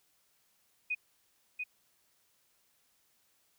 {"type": "tone with echo", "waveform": "sine", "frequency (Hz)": 2489, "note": "D#7", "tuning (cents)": 0, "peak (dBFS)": -30, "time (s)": [0.9, 0.95], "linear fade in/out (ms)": 10, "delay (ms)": 690, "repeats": 1, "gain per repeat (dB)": -4, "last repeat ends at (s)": 1.64, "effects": ["white hiss -72 dBFS RMS until 3.58 s"]}